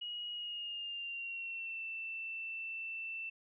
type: tone with pitch glide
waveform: sine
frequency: 2896 to 2671 Hz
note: F#7 to E7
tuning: -38 to +22 cents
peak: -39 dBFS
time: 0.01-3.3 s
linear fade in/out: 10 ms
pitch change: -140 cents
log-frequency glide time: 0.33-1.83 s
effects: none